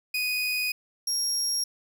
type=tone pair in turn; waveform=30% pulse; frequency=2489 / 5588 Hz; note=D#7 / F8; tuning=0 / 0 cents; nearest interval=octave + major second; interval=1400 cents; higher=second; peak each=-23 / -21 dBFS; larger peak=second; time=0.14-0.72 / 1.07-1.64 s; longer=first; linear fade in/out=5 ms; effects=none